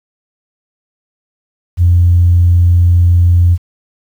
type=tone; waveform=sine; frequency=87.31 Hz; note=F2; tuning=in tune; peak=-4 dBFS; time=1.77-3.58 s; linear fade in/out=50 ms; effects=tanh soft clip ceiling 0 dBFS + 7-bit